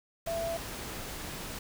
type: tone in noise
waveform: sine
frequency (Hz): 668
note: E5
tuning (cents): +23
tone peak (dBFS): -31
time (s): 0.27-0.57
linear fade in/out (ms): 5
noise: pink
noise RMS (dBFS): -40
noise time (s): 0.26-1.59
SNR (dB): +6
effects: none